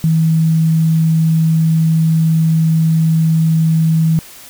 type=tone; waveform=sine; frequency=161.1 Hz; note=E3; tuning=39 cents flat; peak=-9 dBFS; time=0.04-4.19 s; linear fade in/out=0 ms; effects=white hiss -37 dBFS RMS until 4.49 s